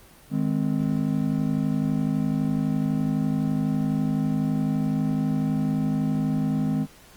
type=chord; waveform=triangle; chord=Ab major; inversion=second; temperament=just; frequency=155.74 / 207.7 / 259.6 Hz; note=Eb3 / Ab3 / C4; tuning=+2 / 0 / -13 cents; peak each=-24 dBFS; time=0.3-6.87 s; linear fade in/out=50 ms; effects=pink hiss -51 dBFS RMS until 7.16 s + Opus 24 kbps